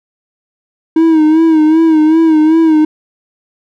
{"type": "tone with vibrato", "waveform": "triangle", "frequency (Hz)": 317.2, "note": "D#4", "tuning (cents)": 33, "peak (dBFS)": -3, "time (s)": [0.96, 2.85], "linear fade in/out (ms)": 5, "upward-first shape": "sine", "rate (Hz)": 2.6, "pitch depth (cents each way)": 59, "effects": []}